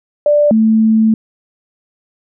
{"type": "tone pair in turn", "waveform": "sine", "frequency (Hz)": [589, 220.6], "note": ["D5", "A3"], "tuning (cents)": [5, 5], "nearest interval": "octave + perfect fourth", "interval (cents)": 1700, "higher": "first", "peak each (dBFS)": -7, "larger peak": "neither", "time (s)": [[0.26, 0.51], [0.51, 1.14]], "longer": "second", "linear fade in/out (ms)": 2, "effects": []}